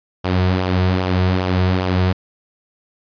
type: tone with flanger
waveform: sawtooth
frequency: 92.1 Hz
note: F#2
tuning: 7 cents flat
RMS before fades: -17 dBFS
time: 0.24-2.13 s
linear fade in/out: 10 ms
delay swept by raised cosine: 0.47 to 3.87 ms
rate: 2.5 Hz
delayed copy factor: -0.5
effects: resampled to 11025 Hz